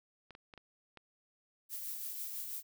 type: clicks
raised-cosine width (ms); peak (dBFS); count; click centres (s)
0.3; -35; 5; 0.307 / 0.351 / 0.538 / 0.577 / 0.973
type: noise with tremolo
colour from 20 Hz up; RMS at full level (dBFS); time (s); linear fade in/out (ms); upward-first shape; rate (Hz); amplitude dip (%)
violet; -40; 1.69-2.63; 50; triangle; 6.1; 40
effects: none